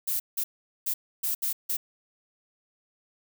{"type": "noise bursts at uneven times", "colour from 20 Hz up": "violet", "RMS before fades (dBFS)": -28, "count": 6, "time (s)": [[0.07, 0.2], [0.37, 0.44], [0.86, 0.94], [1.23, 1.35], [1.42, 1.53], [1.69, 1.77]], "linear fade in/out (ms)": 10, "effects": []}